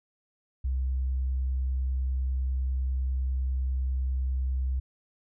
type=tone; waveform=sine; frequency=65 Hz; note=C2; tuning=11 cents flat; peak=-24 dBFS; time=0.64-4.8 s; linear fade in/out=10 ms; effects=tanh soft clip ceiling -22 dBFS